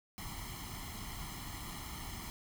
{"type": "noise with comb filter", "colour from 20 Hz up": "pink", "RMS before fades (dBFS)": -44, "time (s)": [0.18, 2.3], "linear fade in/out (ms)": 0, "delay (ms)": 0.96, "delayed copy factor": 0.8, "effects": []}